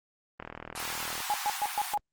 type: click train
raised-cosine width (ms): 0.5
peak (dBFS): -23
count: 33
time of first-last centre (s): 0.4-1.204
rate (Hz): 39.8
type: high-pass noise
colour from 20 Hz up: pink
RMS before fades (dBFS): -36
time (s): 0.75-1.95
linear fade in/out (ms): 10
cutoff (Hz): 740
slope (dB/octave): 96
type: tone bursts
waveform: sine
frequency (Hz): 830.6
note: G#5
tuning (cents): 0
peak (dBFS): -25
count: 5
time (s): 1.3-1.975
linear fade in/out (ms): 0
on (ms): 39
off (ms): 120
effects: Opus 24 kbps